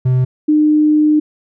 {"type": "tone pair in turn", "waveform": ["triangle", "sine"], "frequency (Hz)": [127.7, 303.4], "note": ["C3", "D#4"], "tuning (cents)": [-42, -44], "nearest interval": "octave + minor third", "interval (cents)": 1498, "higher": "second", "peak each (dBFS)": -8, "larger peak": "neither", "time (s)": [[0.05, 0.25], [0.48, 1.2]], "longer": "second", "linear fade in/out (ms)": 10, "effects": []}